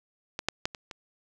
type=clicks; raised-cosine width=0.2 ms; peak=-15 / -8 / -10 / -22 / -22 dBFS; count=5; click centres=0.391 / 0.486 / 0.655 / 0.748 / 0.912 s; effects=none